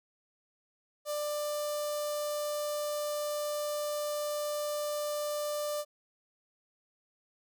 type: tone with notch filter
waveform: sawtooth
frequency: 593 Hz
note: D5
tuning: 17 cents sharp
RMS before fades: -34 dBFS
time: 1.05-5.85 s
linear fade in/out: 50 ms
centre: 2100 Hz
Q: 0.66
effects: none